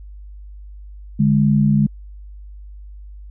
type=tone pair together; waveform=sine; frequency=146.26 / 207.7 Hz; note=D3 / G#3; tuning=-7 / 0 cents; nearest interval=tritone; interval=607 cents; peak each=-15 / -14 dBFS; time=1.19-1.87 s; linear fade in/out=10 ms; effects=added 50 Hz sine -34 dBFS peak until 3.3 s